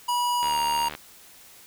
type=tone with pitch glide; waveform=square; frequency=971 to 939 Hz; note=B5 to A#5; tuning=-30 to +12 cents; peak=-23 dBFS; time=0.08-0.89 s; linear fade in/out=10 ms; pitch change=-58 cents; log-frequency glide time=0.39-0.58 s
type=click train; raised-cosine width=0.3 ms; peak=-18 dBFS; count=40; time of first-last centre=0.43-0.951 s; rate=74.9 Hz
effects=white hiss -50 dBFS RMS until 1.66 s